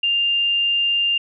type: tone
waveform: sine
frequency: 2798 Hz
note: F7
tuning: 3 cents sharp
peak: -16 dBFS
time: 0.03-1.18 s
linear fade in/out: 5 ms
effects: none